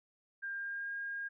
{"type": "tone with pitch glide", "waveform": "sine", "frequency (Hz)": [1599, 1620.4], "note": ["G6", "G#6"], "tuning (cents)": [34, -43], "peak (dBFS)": -37, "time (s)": [0.42, 1.29], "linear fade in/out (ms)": 20, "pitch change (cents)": 23, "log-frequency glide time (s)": [0.52, 0.92], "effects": []}